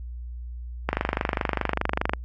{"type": "click train", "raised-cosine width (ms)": 0.5, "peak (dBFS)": -7, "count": 32, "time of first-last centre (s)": [0.89, 2.135], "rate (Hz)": 24.9, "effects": ["added 60 Hz sine -33 dBFS peak until 2.24 s", "Opus 48 kbps"]}